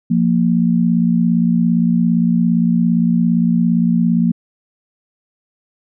sine tone pair together, 174.61 / 232.1 Hz, F3 / A#3, 0 / -7 cents, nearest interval perfect fourth, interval 493 cents, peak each -14 dBFS, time 0.1-4.32 s, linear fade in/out 10 ms, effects none

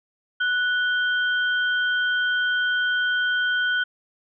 sine tone pair together, 1480 / 3150 Hz, F#6 / G7, 0 / +8 cents, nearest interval octave + minor second, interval 1308 cents, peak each -20 / -30 dBFS, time 0.4-3.84 s, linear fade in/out 10 ms, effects none

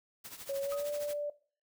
white noise with tremolo, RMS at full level -44 dBFS, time 0.24-1.14 s, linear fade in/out 10 ms, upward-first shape triangle, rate 13 Hz, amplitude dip 80%
sine tone with pitch glide, 553 to 585.9 Hz, C#5 to D5, -4 to -4 cents, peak -32 dBFS, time 0.49-1.3 s, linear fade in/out 5 ms, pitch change +100 cents, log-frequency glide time 0.61-0.88 s
sine tone with exponential decay, 1254 Hz, D#6, 13 cents sharp, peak -39 dBFS, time 0.72-0.95 s, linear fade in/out 2 ms, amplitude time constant 49 ms
effects noise-tail reverb RT60 0.4 s tail -18 dB re dry

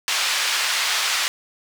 white band-pass noise, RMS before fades -22 dBFS, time 0.08-1.28 s, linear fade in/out 0 ms, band 1100 to 4700 Hz, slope 12 dB/octave, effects none

